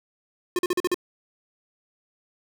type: tone bursts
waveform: square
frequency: 358.2 Hz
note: F4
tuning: 44 cents sharp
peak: -21 dBFS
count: 6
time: 0.56-0.944 s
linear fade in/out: 2 ms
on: 29 ms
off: 42 ms
effects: none